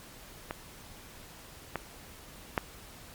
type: clicks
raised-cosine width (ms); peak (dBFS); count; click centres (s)
0.5; -19 / -16 / -11; 3; 0.509 / 1.757 / 2.578
effects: pink hiss -50 dBFS RMS until 3.14 s + MP3 96 kbps